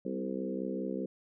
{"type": "harmonic tone with a mistuned harmonic", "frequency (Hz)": 65, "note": "C2", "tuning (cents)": -11, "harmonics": [3, 4, 5, 6, 7, 8], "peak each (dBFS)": [-38, -39, -40, -41, -41, -42], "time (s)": [0.05, 1.06], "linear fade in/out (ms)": 5, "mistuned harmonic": 4, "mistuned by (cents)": -23, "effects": []}